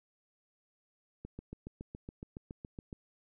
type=click train; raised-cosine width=3 ms; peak=-30 dBFS; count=13; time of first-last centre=1.25-2.928 s; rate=7.15 Hz; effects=none